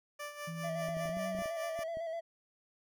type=tone with tremolo; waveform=15% pulse; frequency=587.3 Hz; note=D5; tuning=in tune; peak=-33 dBFS; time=0.19-1.84 s; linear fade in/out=10 ms; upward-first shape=sine; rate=5 Hz; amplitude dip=65%
type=tone with pitch glide; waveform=sine; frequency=164.81 to 188.23 Hz; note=E3 to F#3; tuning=0 to +30 cents; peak=-39 dBFS; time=0.47-1.42 s; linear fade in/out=10 ms; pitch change=+230 cents; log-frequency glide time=1.09-1.18 s
type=tone with vibrato; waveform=triangle; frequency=659.3 Hz; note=E5; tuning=in tune; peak=-34 dBFS; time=0.63-2.21 s; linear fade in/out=20 ms; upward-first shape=square; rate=8 Hz; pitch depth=34 cents each way
type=clicks; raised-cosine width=3 ms; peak=-37 dBFS; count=11; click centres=0.887 / 0.969 / 1.056 / 1.093 / 1.17 / 1.35 / 1.389 / 1.42 / 1.458 / 1.791 / 1.971 s
effects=none